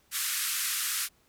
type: band-pass noise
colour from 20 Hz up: white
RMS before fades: -31 dBFS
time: 0.11-1.09 s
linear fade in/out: 50 ms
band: 1200 to 14000 Hz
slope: 48 dB/octave
effects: pink hiss -66 dBFS RMS until 1.28 s